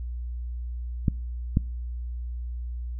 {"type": "clicks", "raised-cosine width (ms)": 5, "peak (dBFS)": -8, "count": 2, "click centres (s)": [1.082, 1.571], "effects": ["noise-tail reverb RT60 0.5 s tail -25 dB re dry", "added 60 Hz sine -30 dBFS peak until 2.99 s"]}